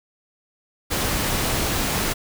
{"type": "noise", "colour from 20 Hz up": "pink", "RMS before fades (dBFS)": -23, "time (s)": [0.9, 2.14], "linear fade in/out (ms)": 20, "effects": []}